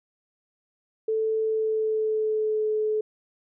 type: tone with pitch glide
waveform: sine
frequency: 440 to 430 Hz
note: A4 to A4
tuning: 0 to -40 cents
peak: -22 dBFS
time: 1.08-3.01 s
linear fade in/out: 5 ms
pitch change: -40 cents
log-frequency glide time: 1.41-2.67 s
effects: none